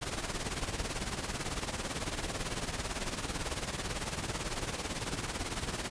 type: noise with tremolo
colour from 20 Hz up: pink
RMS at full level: -33 dBFS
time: 0.01-5.9 s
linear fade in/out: 20 ms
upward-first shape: triangle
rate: 18 Hz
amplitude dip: 75%
effects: resampled to 22050 Hz